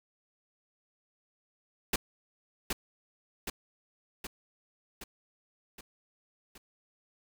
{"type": "noise with echo", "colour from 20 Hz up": "pink", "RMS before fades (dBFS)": -28, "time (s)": [1.93, 1.96], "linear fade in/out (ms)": 5, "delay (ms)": 770, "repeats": 6, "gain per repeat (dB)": -4, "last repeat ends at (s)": 6.58, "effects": []}